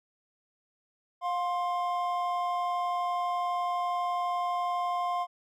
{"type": "tone pair together", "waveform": "triangle", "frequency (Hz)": [709.5, 1052], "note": ["F5", "C6"], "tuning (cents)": [27, 9], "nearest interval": "perfect fifth", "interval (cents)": 682, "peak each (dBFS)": [-28, -29], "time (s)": [1.21, 5.27], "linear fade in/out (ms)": 50, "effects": []}